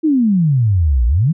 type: exponential two-way sweep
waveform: sine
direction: down then up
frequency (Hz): 329.6 to 55.6 to 179.6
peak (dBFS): -10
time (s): 0.03-1.33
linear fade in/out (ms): 20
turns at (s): 1.06
effects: none